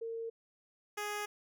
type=tone pair in turn; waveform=sine / 10% pulse; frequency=456.6 / 415.7 Hz; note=A#4 / G#4; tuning=-36 / +2 cents; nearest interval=major second; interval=162 cents; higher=first; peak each=-37 / -28 dBFS; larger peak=second; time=0.01-0.3 / 0.97-1.26 s; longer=neither; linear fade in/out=10 ms; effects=none